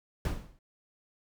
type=noise with exponential decay; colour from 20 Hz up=brown; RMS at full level=-25 dBFS; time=0.25-0.59 s; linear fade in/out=2 ms; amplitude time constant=72 ms; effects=none